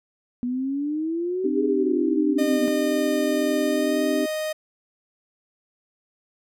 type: exponential two-way sweep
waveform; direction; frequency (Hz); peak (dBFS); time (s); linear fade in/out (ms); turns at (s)
sine; up then down; 241.8 to 415.3 to 241.8; -23; 0.43-2.68; 0; 1.65
type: chord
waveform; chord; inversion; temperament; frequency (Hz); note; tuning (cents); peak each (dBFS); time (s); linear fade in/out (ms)
sine; C minor; none; equal with one note detuned; 261.6 / 303.5 / 392; C4 / Eb4 / G4; 0 / -43 / 0; -25 / -24 / -27; 1.44-4.26; 10
type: tone with pitch glide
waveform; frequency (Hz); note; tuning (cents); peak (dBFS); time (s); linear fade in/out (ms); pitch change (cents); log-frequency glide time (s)
45% pulse; 611 to 620.2; D#5 to D#5; -32 to -6; -25; 2.38-4.53; 10; +26; 3.62-4.01
effects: none